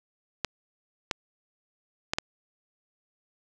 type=clicks; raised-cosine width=0.2 ms; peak=-9 dBFS; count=4; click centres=0.447 / 1.112 / 2.135 / 2.185 s; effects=none